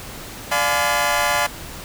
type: chord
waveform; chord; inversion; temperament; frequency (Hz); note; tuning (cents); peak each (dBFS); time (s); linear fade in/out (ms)
20% pulse; D diminished seventh; none; just; 587.3 / 704.8 / 845.8 / 1014.9; D5 / F5 / Ab5 / Cb6; 0 / +16 / +31 / +47; -18; 0.51-1.47; 10
effects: pink hiss -35 dBFS RMS until 1.84 s